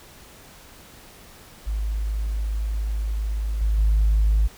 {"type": "tone with level steps", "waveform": "sine", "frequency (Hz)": 52.7, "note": "G#1", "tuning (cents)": 26, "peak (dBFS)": [-22, -17, -14], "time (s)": [1.66, 4.48], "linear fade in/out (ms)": 20, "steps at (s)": [3.61, 3.78], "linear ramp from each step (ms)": 5, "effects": ["tanh soft clip ceiling -12 dBFS", "pink hiss -47 dBFS RMS until 4.57 s"]}